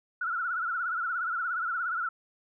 sine tone with vibrato, 1396.9 Hz, F6, in tune, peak -28 dBFS, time 0.21-2.09 s, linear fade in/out 5 ms, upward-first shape triangle, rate 17 Hz, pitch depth 130 cents each way, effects none

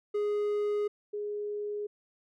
triangle / sine tone pair in turn, 415.1 / 415.1 Hz, G#4 / G#4, -1 / -1 cents, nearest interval unison, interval 0 cents, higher neither, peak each -25 / -32 dBFS, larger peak first, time 0.14-0.88 / 1.13-1.87 s, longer neither, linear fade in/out 10 ms, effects none

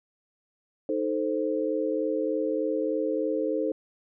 sine chord, A diminished, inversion second, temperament equal, 311.1 / 440 / 523.3 Hz, Eb4 / A4 / C5, 0 / 0 / 0 cents, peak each -29 dBFS, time 0.89-3.72 s, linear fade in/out 2 ms, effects none

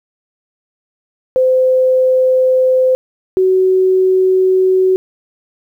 sine tone pair in turn, 515 / 374.6 Hz, C5 / F#4, -28 / +21 cents, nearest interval tritone, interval 551 cents, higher first, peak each -8 dBFS, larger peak neither, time 1.36-2.95 / 3.37-4.96 s, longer neither, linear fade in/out 0 ms, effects 8-bit

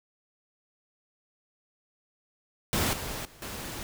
pink noise with level steps, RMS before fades -27 / -36 / -53 / -38 dBFS, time 2.73-3.83 s, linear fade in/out 0 ms, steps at 2.93 / 3.25 / 3.42 s, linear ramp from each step 2 ms, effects none

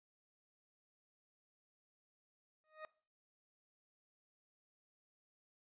20% pulse tone with exponential growth, 622.3 Hz, D#5, in tune, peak -39 dBFS, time 2.64-2.85 s, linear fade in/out 0 ms, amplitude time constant 45 ms, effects noise-tail reverb RT60 0.4 s tail -21 dB re dry + resampled to 8000 Hz

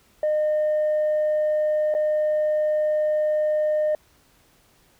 sine tone with dropouts, 610 Hz, D#5, 34 cents flat, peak -17 dBFS, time 0.23-3.95 s, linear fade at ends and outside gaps 2 ms, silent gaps 1.941-1.949 s, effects tanh soft clip ceiling -17 dBFS + pink hiss -59 dBFS RMS until 4.99 s

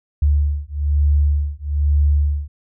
sine beating tone pair, 72.4 / 73.5 Hz, D2 / D2, -24 / +2 cents, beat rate 1.1 Hz, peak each -17 dBFS, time 0.22-2.48 s, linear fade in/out 5 ms, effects none

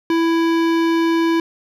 sine tone with hard clipping, 331.1 Hz, E4, 8 cents sharp, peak -16 dBFS, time 0.1-1.4 s, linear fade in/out 2 ms, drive 18 dB, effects none

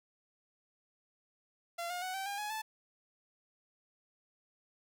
sawtooth tone with pitch steps, 685 / 713.3 / 742.7 / 773.3 / 805.3 / 838.5 / 873.1 Hz, F5 / F5 / F#5 / G5 / G5 / G#5 / A5, -34 / +36 / +6 / -24 / +46 / +16 / -14 cents, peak -33 dBFS, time 1.78-2.62 s, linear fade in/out 10 ms, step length 120 ms, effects none

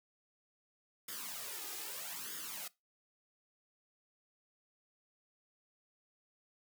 white noise with flanger, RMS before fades -44 dBFS, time 1.08-2.68 s, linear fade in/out 5 ms, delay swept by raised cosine 0.59 to 2.49 ms, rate 0.79 Hz, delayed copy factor +0.75, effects noise-tail reverb RT60 0.2 s tail -20 dB re dry + high-pass 200 Hz 12 dB/octave

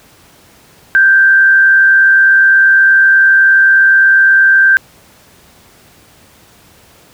sine tone with frequency modulation, 1568 Hz, G6, in tune, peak -4 dBFS, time 0.95-4.77 s, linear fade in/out 0 ms, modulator 91.4 Hz, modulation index 0.37, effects pink hiss -44 dBFS RMS until 7.13 s + high-pass 60 Hz 12 dB/octave

